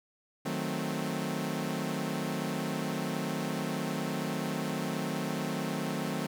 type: chord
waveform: sawtooth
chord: D# diminished seventh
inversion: none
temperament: equal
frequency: 155.56 / 185 / 220 / 261.6 Hz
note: D#3 / F#3 / A3 / C4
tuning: 0 / 0 / 0 / 0 cents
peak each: -33 dBFS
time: 0.45-6.27 s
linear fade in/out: 10 ms
effects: none